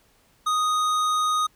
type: tone with hard clipping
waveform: triangle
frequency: 1244 Hz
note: D#6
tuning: 1 cent flat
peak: -22 dBFS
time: 0.46-1.47 s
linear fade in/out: 10 ms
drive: 17 dB
effects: pink hiss -61 dBFS RMS until 1.55 s